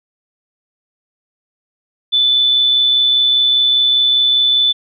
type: tone with amplitude modulation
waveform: sine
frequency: 3500 Hz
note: A7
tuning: 10 cents flat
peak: -8 dBFS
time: 2.12-4.73 s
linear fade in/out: 20 ms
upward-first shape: sine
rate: 125 Hz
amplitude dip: 35%
effects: none